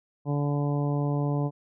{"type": "harmonic tone", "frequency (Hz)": 144.4, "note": "D3", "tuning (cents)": -29, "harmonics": [1, 2, 3, 4, 5, 6, 7], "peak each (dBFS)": [-25, -31, -35, -37, -39, -41, -42], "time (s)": [0.25, 1.51], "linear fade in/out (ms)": 50, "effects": []}